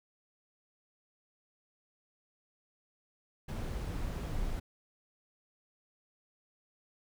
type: noise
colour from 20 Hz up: brown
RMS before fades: -36 dBFS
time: 3.48-4.6 s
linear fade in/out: 10 ms
effects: none